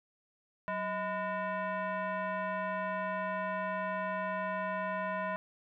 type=tone with frequency modulation; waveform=sine; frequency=187.1 Hz; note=F#3; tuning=20 cents sharp; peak=-32 dBFS; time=0.68-5.36 s; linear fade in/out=0 ms; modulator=821 Hz; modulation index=1.8; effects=none